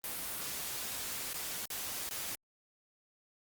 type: noise with dropouts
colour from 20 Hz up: white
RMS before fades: -39 dBFS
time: 0.04-2.35 s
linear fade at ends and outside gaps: 0 ms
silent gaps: 1.331-1.343 / 1.656-1.703 / 2.09-2.11 s
effects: Opus 32 kbps